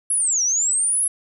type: linear two-way sweep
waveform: sine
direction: down then up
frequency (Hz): 11000 to 5588 to 11000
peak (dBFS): -17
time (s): 0.1-1.08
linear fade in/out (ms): 5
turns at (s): 0.43
effects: none